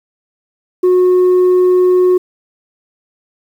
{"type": "tone", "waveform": "sine", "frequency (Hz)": 364.4, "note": "F#4", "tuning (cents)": -26, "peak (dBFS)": -4, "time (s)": [0.83, 2.18], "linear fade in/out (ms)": 10, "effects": ["tanh soft clip ceiling -6 dBFS", "7-bit"]}